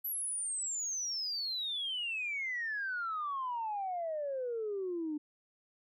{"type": "exponential sweep", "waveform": "sine", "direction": "down", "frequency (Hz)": [12000, 293.7], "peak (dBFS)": -33, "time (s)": [0.04, 5.18], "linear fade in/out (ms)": 10, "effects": ["tanh soft clip ceiling -29 dBFS"]}